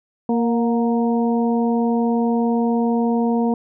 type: harmonic tone with a mistuned harmonic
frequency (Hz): 233.1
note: A#3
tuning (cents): 0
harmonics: 1 / 2 / 3 / 4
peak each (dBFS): -17 / -23 / -27 / -29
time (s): 0.29-3.54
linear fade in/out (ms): 2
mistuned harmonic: 3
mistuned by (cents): +38
effects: none